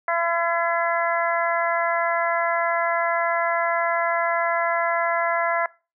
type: harmonic tone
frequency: 338.3 Hz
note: E4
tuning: 45 cents sharp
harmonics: 2 / 3 / 4 / 5 / 6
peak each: -24 / -26 / -27 / -28 / -29 dBFS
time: 0.08-5.66 s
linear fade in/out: 2 ms
effects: noise-tail reverb RT60 0.3 s tail -21 dB re dry